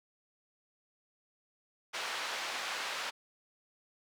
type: band-pass noise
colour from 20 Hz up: pink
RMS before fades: -38 dBFS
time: 1.93-3.11 s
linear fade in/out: 20 ms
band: 910 to 4800 Hz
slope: 12 dB/octave
effects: none